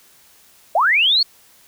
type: linear sweep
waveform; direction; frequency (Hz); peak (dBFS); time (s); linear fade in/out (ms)
sine; up; 587.3 to 4474; -12; 0.75-1.23; 5
effects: white hiss -51 dBFS RMS until 1.67 s